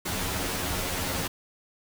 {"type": "noise with comb filter", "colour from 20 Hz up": "pink", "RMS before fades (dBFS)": -30, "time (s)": [0.05, 1.28], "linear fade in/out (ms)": 10, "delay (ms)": 11, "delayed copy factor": 0.85, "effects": []}